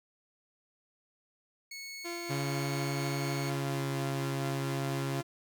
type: tone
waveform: 20% pulse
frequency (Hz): 2203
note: C#7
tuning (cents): -11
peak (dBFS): -36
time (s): 1.71-3.5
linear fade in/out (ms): 5
type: tone with tremolo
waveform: sawtooth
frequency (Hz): 343.9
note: F4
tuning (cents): -27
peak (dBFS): -33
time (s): 2.04-5.23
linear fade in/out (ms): 20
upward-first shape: sine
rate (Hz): 4.2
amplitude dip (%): 25
type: tone with pitch glide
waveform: sawtooth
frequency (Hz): 140 to 137.04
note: C#3 to C#3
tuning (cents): +18 to -19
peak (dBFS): -28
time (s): 2.29-5.22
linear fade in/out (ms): 20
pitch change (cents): -37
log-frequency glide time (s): 3.31-3.99
effects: none